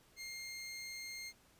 20% pulse tone, 2121 Hz, C7, 23 cents sharp, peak -39 dBFS, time 0.16-1.33 s, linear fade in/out 50 ms, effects pink hiss -67 dBFS RMS until 1.59 s + resampled to 32000 Hz

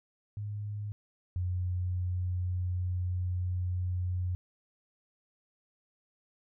sine tone pair in turn, 103.7 / 90.31 Hz, G#2 / F#2, -2 / -41 cents, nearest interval major second, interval 239 cents, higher first, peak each -34 / -29 dBFS, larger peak second, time 0.37-0.92 / 1.36-4.35 s, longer second, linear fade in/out 0 ms, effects none

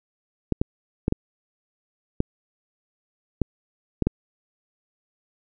clicks, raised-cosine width 3 ms, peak -7 dBFS, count 8, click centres 0.523 / 0.615 / 1.081 / 1.124 / 2.204 / 3.417 / 4.023 / 4.07 s, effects none

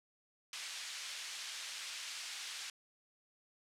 pink band-pass noise, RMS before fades -45 dBFS, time 0.53-2.7 s, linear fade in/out 2 ms, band 2400 to 7300 Hz, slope 12 dB/octave, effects low-pass 11000 Hz 12 dB/octave

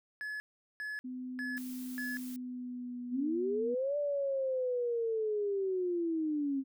triangle tone bursts, 1707 Hz, G#6, 47 cents sharp, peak -35 dBFS, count 4, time 0.21-2.17 s, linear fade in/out 0 ms, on 190 ms, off 400 ms
sine tone with pitch glide, 253.4 to 245.1 Hz, B3 to B3, +45 to -13 cents, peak -38 dBFS, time 1.04-3.75 s, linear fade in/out 10 ms, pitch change -58 cents, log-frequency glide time 2.11-3 s
blue noise, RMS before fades -50 dBFS, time 1.57-2.36 s, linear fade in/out 0 ms
sine linear two-way sweep, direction up then down, 238.7 to 587.3 to 264.4 Hz, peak -30 dBFS, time 3.11-6.64 s, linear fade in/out 50 ms, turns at 3.97 s
effects none

